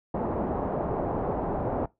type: low-pass noise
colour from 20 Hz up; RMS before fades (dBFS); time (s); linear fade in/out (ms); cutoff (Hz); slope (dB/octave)
white; -29; 0.14-1.86; 5; 800; 24
effects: noise-tail reverb RT60 0.2 s tail -21 dB re dry